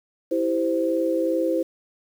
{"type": "chord", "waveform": "sine", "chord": "C major", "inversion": "first", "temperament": "equal with one note detuned", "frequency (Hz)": [329.6, 392, 519.9], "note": ["E4", "G4", "C5"], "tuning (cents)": [0, 0, -11], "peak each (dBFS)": [-23, -29, -23], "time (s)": [0.31, 1.63], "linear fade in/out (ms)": 10, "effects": ["8-bit"]}